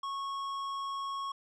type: tone with tanh clipping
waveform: triangle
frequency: 1100 Hz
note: C#6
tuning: 14 cents flat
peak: -36 dBFS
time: 0.03-1.32 s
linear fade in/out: 5 ms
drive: 15 dB
effects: none